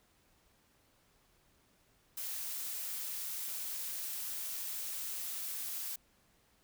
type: noise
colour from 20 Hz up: blue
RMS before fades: -40 dBFS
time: 2.17-5.96 s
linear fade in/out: 5 ms
effects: pink hiss -70 dBFS RMS until 6.63 s